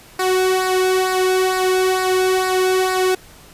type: tone with flanger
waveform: sawtooth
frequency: 372.6 Hz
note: F#4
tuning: 12 cents sharp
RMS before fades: -17 dBFS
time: 0.19-3.15 s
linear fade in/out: 5 ms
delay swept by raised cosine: 0.31 to 1.71 ms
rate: 2.2 Hz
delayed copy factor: -0.65
effects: pink hiss -44 dBFS RMS until 3.53 s + resampled to 32000 Hz